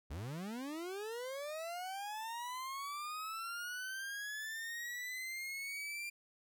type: linear sweep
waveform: 40% pulse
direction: up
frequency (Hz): 61.74 to 2388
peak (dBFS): -40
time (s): 0.1-6.1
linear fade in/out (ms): 10
effects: none